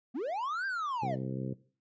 triangle linear two-way sweep, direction up then down, 212 to 1608 to 569 Hz, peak -30 dBFS, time 0.14-1.16 s, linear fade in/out 20 ms, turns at 0.66 s
harmonic tone, 65.41 Hz, C2, in tune, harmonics 2 / 3 / 4 / 5 / 6 / 7 / 8, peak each -36 / -40 / -42 / -44 / -46 / -47 / -48 dBFS, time 1.02-1.54 s, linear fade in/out 10 ms
effects noise-tail reverb RT60 0.4 s tail -18 dB re dry + resampled to 16000 Hz

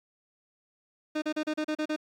30% pulse tone bursts, 306.9 Hz, D#4, 24 cents flat, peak -25 dBFS, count 8, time 1.15-1.963 s, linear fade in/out 10 ms, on 71 ms, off 35 ms, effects low-pass 5000 Hz 12 dB/octave + 10-bit

